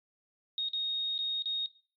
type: tone with dropouts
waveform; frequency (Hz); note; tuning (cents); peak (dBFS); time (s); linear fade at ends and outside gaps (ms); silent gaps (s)
sine; 3729; A#7; 0; -29; 0.58-1.66; 1; 0.686-0.733 / 1.179-1.189 / 1.422-1.457
effects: noise-tail reverb RT60 0.4 s tail -19 dB re dry + MP3 48 kbps